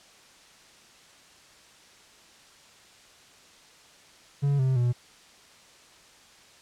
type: tone with pitch steps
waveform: triangle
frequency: 141.5 / 131.26 / 121.77 Hz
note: C#3 / C3 / B2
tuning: +36 / +6 / -24 cents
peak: -19 dBFS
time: 4.42-4.93 s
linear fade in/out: 20 ms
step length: 170 ms
effects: white hiss -54 dBFS RMS until 6.61 s + low-pass 7000 Hz 12 dB/octave